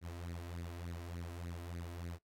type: tone with flanger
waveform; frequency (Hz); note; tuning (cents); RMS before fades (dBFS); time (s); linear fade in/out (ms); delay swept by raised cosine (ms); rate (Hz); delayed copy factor
sawtooth; 85.9; F2; -28; -45; 0.01-2.19; 50; 0.46 to 3.16; 3.4; +0.7
effects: noise-tail reverb RT60 0.1 s tail -19 dB re dry + AAC 64 kbps